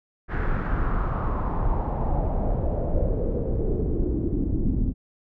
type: noise with low-pass filter sweep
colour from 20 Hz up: brown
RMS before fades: -24 dBFS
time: 0.28-4.94 s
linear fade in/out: 50 ms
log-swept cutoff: 1700 to 250 Hz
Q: 3.4
effects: none